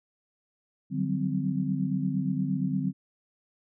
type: tone cluster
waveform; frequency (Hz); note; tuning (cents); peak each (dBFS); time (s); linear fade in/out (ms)
sine; 148.4 / 183.8 / 192.4 / 259.4; D3 / F#3 / G3 / C4; +18 / -11 / -32 / -15; -31; 0.9-2.93; 50
effects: none